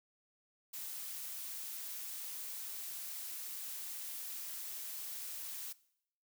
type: noise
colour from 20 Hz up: blue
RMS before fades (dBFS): -44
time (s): 0.73-5.73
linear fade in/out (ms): 10
effects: noise-tail reverb RT60 0.7 s tail -20 dB re dry